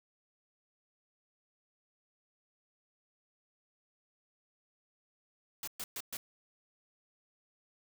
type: noise bursts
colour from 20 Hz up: white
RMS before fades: -40 dBFS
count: 4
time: 5.63-6.17 s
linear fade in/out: 2 ms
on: 45 ms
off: 120 ms
effects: none